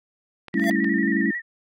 clicks, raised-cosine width 0.3 ms, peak -22 dBFS, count 6, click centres 0.483 / 0.541 / 0.597 / 0.641 / 0.71 / 0.844 s
sine tone with vibrato, 1868 Hz, A#6, 3 cents sharp, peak -25 dBFS, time 0.53-1.42 s, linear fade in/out 50 ms, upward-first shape square, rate 11 Hz, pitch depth 54 cents each way
sine chord, A dominant seventh, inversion third, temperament equal, 196 / 220 / 277.2 / 329.6 Hz, G3 / A3 / C#4 / E4, 0 / 0 / 0 / 0 cents, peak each -25 dBFS, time 0.54-1.31 s, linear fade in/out 5 ms
square tone with exponential growth, 679 Hz, F5, 49 cents flat, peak -20 dBFS, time 0.55-0.7 s, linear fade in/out 2 ms, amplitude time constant 31 ms
effects none

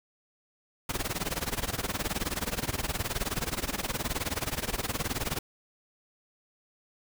pink noise with tremolo, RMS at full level -29 dBFS, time 0.89-5.39 s, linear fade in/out 5 ms, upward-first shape sine, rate 19 Hz, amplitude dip 90%, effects none

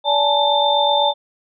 sine tone cluster, 577 / 840 / 888 / 3578 Hz, D5 / G#5 / A5 / A7, -31 / +19 / +16 / +28 cents, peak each -19 dBFS, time 0.04-1.14 s, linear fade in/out 50 ms, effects none

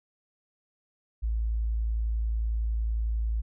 sine tone, 55.5 Hz, A1, 16 cents sharp, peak -25 dBFS, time 1.22-3.42 s, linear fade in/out 20 ms, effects none

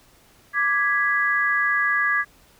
sine chord, G# diminished, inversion second, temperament equal, 1174.7 / 1661.2 / 1975.5 Hz, D6 / G#6 / B6, 0 / 0 / 0 cents, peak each -25 / -20 / -25 dBFS, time 0.53-2.25 s, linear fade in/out 50 ms, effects pink hiss -55 dBFS RMS until 2.59 s

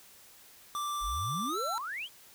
square tone with pitch glide, 1175 to 1341.9 Hz, D6 to E6, +1 to +30 cents, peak -33 dBFS, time 0.75-1.78 s, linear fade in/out 0 ms, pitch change +229 cents, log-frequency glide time 1.47-1.58 s
sine exponential sweep, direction up, 38.38 to 3437 Hz, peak -35 dBFS, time 1-2.09 s, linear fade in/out 50 ms
effects white hiss -56 dBFS RMS until 2.34 s

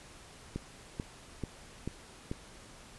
click train, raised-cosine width 3 ms, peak -22 dBFS, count 5, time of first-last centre 0.56-2.314 s, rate 2.28 Hz, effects pink hiss -53 dBFS RMS until 2.98 s + resampled to 24000 Hz

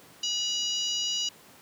harmonic tone, 969 Hz, B5, 33 cents flat, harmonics 3 / 4 / 5 / 6 / 7, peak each -29 / -37 / -34 / -36 / -38 dBFS, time 0.23-1.29 s, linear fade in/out 5 ms, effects pink hiss -53 dBFS RMS until 1.61 s + high-pass 150 Hz 12 dB/octave

